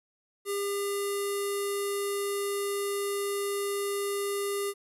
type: tone with low-pass filter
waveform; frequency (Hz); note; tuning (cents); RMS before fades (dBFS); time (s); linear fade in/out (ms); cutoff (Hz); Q
square; 402; G4; +44; -31; 0.45-4.74; 50; 11000; 5.1
effects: 11-bit